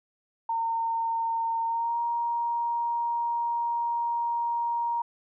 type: tone with pitch glide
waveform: sine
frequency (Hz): 914 to 940.2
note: A#5 to A#5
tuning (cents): -34 to +15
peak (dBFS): -25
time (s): 0.49-5.02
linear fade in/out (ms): 5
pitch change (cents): +49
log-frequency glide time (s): 1.65-1.99
effects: none